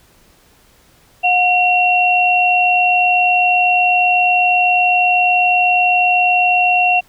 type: tone pair together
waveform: sine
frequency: 724.1 / 2734 Hz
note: F#5 / F7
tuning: -38 / -37 cents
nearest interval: octave + major seventh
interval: 2301 cents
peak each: -13 dBFS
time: 1.23-7.01 s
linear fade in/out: 20 ms
effects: pink hiss -51 dBFS RMS until 7.08 s